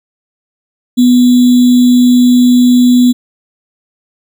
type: tone with sample-and-hold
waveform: sine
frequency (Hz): 246.9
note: B3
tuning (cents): 0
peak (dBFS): -3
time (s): 0.97-3.13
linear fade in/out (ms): 20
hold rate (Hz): 3675
effects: none